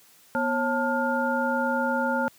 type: tone cluster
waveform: sine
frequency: 244 / 545 / 886 / 1414 Hz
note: B3 / C#5 / A5 / F6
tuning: -21 / -29 / +12 / +21 cents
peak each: -28 dBFS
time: 0.35-2.28 s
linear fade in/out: 0 ms
effects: white hiss -56 dBFS RMS until 2.38 s + high-pass 100 Hz 12 dB/octave